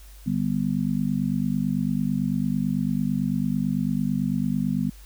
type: chord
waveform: sine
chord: G major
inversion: second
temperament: just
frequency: 147 / 196 / 245 Hz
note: D3 / G3 / B3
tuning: +2 / 0 / -14 cents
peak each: -28 / -25 / -26 dBFS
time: 0.26-4.9 s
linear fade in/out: 10 ms
effects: added 50 Hz sine -43 dBFS peak until 5.05 s + white hiss -53 dBFS RMS until 5.05 s